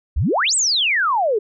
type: exponential two-way sweep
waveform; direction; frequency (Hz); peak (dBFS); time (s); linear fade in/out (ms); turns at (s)
sine; up then down; 53.9 to 8450 to 395.9; -15; 0.16-1.39; 10; 0.55
effects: none